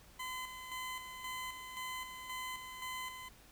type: tone with tremolo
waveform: 20% pulse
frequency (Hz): 1021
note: C6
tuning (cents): -43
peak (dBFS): -35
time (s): 0.19-3.29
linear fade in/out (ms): 10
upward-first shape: square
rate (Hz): 1.9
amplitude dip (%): 50
effects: added 50 Hz sine -65 dBFS peak until 3.51 s + pink hiss -61 dBFS RMS until 3.51 s